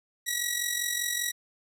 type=tone with amplitude modulation; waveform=10% pulse; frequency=1925 Hz; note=B6; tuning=45 cents flat; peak=-16 dBFS; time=0.26-1.32 s; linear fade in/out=20 ms; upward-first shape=sine; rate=45.1 Hz; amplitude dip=60%; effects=none